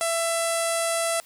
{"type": "tone with low-pass filter", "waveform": "sawtooth", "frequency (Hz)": 667, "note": "E5", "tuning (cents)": 20, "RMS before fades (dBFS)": -25, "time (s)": [0.01, 1.2], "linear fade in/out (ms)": 0, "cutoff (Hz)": 9600, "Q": 5.2, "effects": ["white hiss -53 dBFS RMS until 1.25 s", "high-pass 80 Hz 12 dB/octave"]}